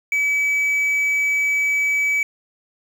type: tone with quantisation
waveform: triangle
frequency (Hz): 2288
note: D7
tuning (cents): -46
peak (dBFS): -15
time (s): 0.12-2.23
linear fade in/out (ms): 2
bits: 7
effects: none